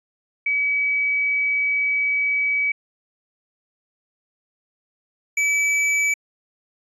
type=tone pair in turn; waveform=sine / square; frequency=2279 / 2299 Hz; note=C#7 / D7; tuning=+47 / -37 cents; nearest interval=unison; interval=16 cents; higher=second; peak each=-18 dBFS; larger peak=neither; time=0.46-2.72 / 5.37-6.14 s; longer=first; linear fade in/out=5 ms; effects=resampled to 24000 Hz